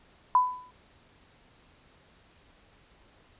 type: tone with exponential decay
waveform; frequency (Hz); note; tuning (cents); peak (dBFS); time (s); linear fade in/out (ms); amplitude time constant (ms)
sine; 1000; B5; +21; -15; 0.35-0.71; 1; 78
effects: pink hiss -60 dBFS RMS until 3.39 s + resampled to 8000 Hz